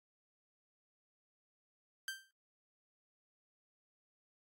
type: tone with exponential decay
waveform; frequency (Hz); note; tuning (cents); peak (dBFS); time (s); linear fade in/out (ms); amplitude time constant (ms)
sawtooth; 1568; G6; 0; -33; 2.08-2.31; 1; 49
effects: AAC 48 kbps